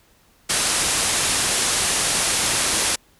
white low-pass noise, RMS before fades -21 dBFS, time 0.49-2.96 s, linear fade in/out 10 ms, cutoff 11000 Hz, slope 96 dB/octave, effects pink hiss -57 dBFS RMS until 3.19 s

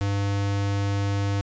square tone, 100 Hz, G2, 35 cents sharp, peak -23 dBFS, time 0.01-1.41 s, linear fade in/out 0 ms, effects resampled to 16000 Hz

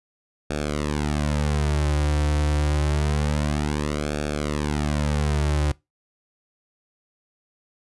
sawtooth tone with flanger, 74.2 Hz, D2, 18 cents sharp, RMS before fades -23 dBFS, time 0.5-5.72 s, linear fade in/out 5 ms, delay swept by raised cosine 0.99 to 4.89 ms, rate 0.27 Hz, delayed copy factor -0.95, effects noise-tail reverb RT60 0.2 s tail -22 dB re dry + resampled to 24000 Hz

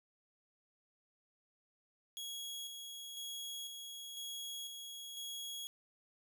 sawtooth tone with tremolo, 3322 Hz, G#7, in tune, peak -39 dBFS, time 2.17-5.67 s, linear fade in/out 0 ms, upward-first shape square, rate 1 Hz, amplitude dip 35%, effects none

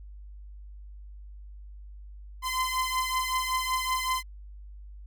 sawtooth beating tone pair, 1027 / 1032.3 Hz, C6 / C6, -33 / -24 cents, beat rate 5.3 Hz, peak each -25 / -27 dBFS, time 2.42-4.23 s, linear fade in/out 50 ms, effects added 50 Hz sine -42 dBFS peak until 5.06 s

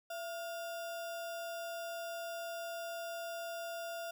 sine tone with sample-and-hold, 674 Hz, E5, 38 cents sharp, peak -39 dBFS, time 0.1-4.11 s, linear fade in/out 5 ms, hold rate 2100 Hz, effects none

